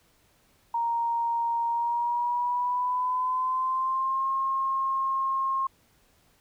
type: tone with pitch glide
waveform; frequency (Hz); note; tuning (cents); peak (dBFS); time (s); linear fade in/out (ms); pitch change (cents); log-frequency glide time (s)
sine; 933 to 1071.7; A#5 to C6; +1 to +41; -24; 0.74-5.67; 5; +240; 1.68-4.28
effects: pink hiss -64 dBFS RMS until 6.4 s